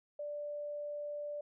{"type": "tone", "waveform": "sine", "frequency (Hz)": 587.3, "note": "D5", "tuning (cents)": 0, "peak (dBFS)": -38, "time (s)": [0.19, 1.41], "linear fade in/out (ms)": 5, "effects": []}